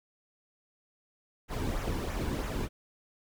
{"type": "noise with flanger", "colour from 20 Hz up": "brown", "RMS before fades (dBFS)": -33, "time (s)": [1.48, 2.69], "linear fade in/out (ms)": 50, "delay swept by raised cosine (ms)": [0.21, 1.61], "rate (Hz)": 3.1, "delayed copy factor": -0.55, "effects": []}